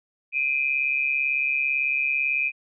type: tone pair together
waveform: sine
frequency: 2393 / 2531 Hz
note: D7 / D#7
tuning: +32 / +29 cents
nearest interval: minor second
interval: 97 cents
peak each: -24 dBFS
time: 0.32-2.52 s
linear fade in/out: 50 ms
effects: none